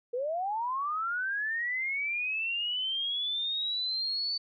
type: linear sweep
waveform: sine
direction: up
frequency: 466.2 to 4533 Hz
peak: -29 dBFS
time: 0.13-4.38 s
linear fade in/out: 10 ms
effects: none